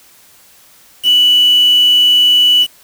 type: tone with quantisation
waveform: sine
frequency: 2960 Hz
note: F#7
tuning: in tune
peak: -6 dBFS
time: 1.03-2.67 s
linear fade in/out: 50 ms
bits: 4
effects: white hiss -45 dBFS RMS until 2.83 s